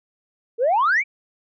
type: exponential sweep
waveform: sine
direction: up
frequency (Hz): 440 to 2400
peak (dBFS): -14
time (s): 0.58-1.04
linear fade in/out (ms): 50
effects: tanh soft clip ceiling -12 dBFS